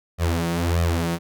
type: tone with flanger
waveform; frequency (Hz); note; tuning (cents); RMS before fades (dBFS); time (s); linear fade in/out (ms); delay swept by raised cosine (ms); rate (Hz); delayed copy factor
sawtooth; 84.6; E2; +45; -22; 0.18-1.19; 50; 1.6 to 5.5; 1.6; +0.95
effects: none